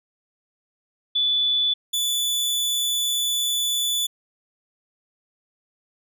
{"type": "tone pair in turn", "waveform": ["sine", "sawtooth"], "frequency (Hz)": [3471, 3471], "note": ["A7", "A7"], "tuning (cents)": [-24, -24], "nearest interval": "unison", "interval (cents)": 0, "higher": "neither", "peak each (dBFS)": -18, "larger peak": "neither", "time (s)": [[1.15, 1.74], [1.93, 4.07]], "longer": "second", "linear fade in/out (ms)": 10, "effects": []}